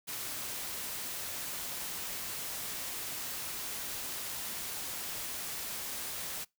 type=noise; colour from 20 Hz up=white; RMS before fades=-39 dBFS; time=0.07-6.45 s; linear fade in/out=20 ms; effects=noise-tail reverb RT60 0.2 s tail -24 dB re dry